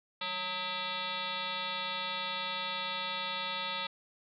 sine tone with frequency modulation, 2349 Hz, D7, in tune, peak -33 dBFS, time 0.21-3.87 s, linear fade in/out 5 ms, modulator 359 Hz, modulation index 4.7, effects none

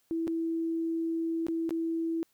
sine tone with dropouts, 328.9 Hz, E4, 4 cents flat, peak -28 dBFS, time 0.11-2.23 s, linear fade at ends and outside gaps 0 ms, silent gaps 0.271-0.278 / 1.467-1.484 / 1.693-1.707 s, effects white hiss -71 dBFS RMS until 2.33 s

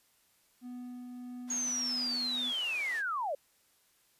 triangle tone with tremolo, 247.1 Hz, B3, 1 cent sharp, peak -38 dBFS, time 0.61-2.53 s, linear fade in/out 50 ms, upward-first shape triangle, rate 1.6 Hz, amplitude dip 25%
pink band-pass noise, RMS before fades -49 dBFS, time 1.47-3.03 s, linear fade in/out 50 ms, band 650 to 10000 Hz, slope 12 dB/octave
sine linear sweep, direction down, 6645 to 523.3 Hz, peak -31 dBFS, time 1.5-3.35 s, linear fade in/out 5 ms
effects white hiss -69 dBFS RMS until 4.19 s + resampled to 32000 Hz

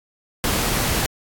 pink noise, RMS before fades -21 dBFS, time 0.44-1.06 s, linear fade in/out 0 ms, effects AAC 64 kbps

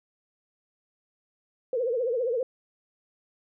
sine tone with vibrato, 486.4 Hz, B4, 26 cents flat, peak -24 dBFS, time 1.73-2.43 s, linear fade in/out 2 ms, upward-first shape triangle, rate 15 Hz, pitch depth 170 cents each way, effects none

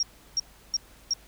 sine tone bursts, 5588 Hz, F8, in tune, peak -22 dBFS, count 4, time 0-1.136 s, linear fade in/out 2 ms, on 29 ms, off 340 ms, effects added 50 Hz sine -57 dBFS peak until 1.27 s + pink hiss -55 dBFS RMS until 1.27 s

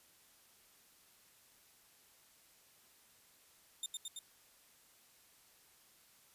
20% pulse tone with echo, 3629 Hz, A#7, 47 cents flat, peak -32 dBFS, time 3.83-3.86 s, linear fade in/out 2 ms, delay 110 ms, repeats 3, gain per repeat -2 dB, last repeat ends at 4.19 s, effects white hiss -66 dBFS RMS until 6.34 s + resampled to 32000 Hz

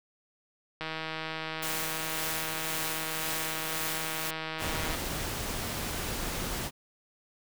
click train, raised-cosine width 0.3 ms, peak -19 dBFS, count 659, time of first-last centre 0.81-4.948 s, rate 159 Hz
white noise with tremolo, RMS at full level -34 dBFS, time 1.62-4.31 s, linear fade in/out 10 ms, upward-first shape sine, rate 1.9 Hz, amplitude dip 35%
pink noise, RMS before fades -34 dBFS, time 4.58-6.71 s, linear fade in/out 50 ms
effects none

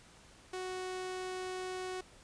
sawtooth tone, 370 Hz, F#4, in tune, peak -34 dBFS, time 0.53-2.01 s, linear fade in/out 5 ms, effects pink hiss -59 dBFS RMS until 2.23 s + resampled to 22050 Hz

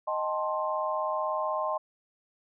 sine chord, A half-diminished seventh, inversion second, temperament equal with one note detuned, 622.3 / 784 / 880 / 1053.2 Hz, Eb5 / G5 / A5 / C6, 0 / 0 / 0 / +11 cents, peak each -31 / -37 / -35 / -31 dBFS, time 0.07-1.78 s, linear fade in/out 10 ms, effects none

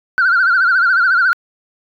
sine tone with vibrato, 1459 Hz, F#6, 25 cents flat, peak -8 dBFS, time 0.18-1.33 s, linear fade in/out 0 ms, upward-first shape sine, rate 14 Hz, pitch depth 110 cents each way, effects tanh soft clip ceiling -7 dBFS

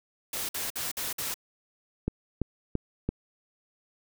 white noise bursts, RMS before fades -33 dBFS, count 5, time 0.33-1.342 s, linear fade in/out 5 ms, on 160 ms, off 53 ms
click train, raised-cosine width 3 ms, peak -14 dBFS, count 4, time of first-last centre 2.08-3.09 s, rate 2.97 Hz
effects none

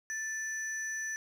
sine tone pair together, 1760 / 5958 Hz, A6 / F#8, 0 / +11 cents, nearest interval octave + major sixth, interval 2111 cents, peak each -34 / -37 dBFS, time 0.1-1.16 s, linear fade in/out 0 ms, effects tanh soft clip ceiling -30 dBFS + 10-bit

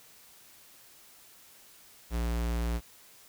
square tone, 58.27 Hz, A#1, in tune, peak -29 dBFS, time 2.1-2.81 s, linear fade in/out 50 ms, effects white hiss -56 dBFS RMS until 3.28 s

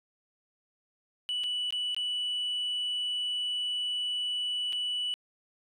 sine tone with dropouts, 2960 Hz, F#7, in tune, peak -27 dBFS, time 1.29-5.14 s, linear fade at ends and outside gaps 0 ms, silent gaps 1.436-1.44 / 1.706-1.725 / 1.946-1.965 / 4.725-4.73 s, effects tanh soft clip ceiling -27 dBFS

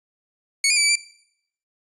15% pulse tone with pitch steps, 2220 / 2423 / 2319 / 2305 / 2347 Hz, C#7 / D#7 / D7 / D7 / D7, +2 / -47 / -22 / -33 / -2 cents, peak -9 dBFS, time 0.64-0.955 s, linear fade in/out 2 ms, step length 63 ms, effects noise-tail reverb RT60 0.7 s tail -19 dB re dry + resampled to 24000 Hz

